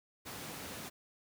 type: high-pass noise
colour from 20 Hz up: pink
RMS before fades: -45 dBFS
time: 0.25-0.9 s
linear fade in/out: 20 ms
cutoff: 110 Hz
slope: 12 dB/octave
effects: none